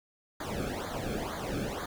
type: noise with flanger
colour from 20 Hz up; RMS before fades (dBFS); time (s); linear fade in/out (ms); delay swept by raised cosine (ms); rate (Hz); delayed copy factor
brown; -35; 0.4-1.86; 5; 0.36 to 1.06; 2.1; -0.95
effects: none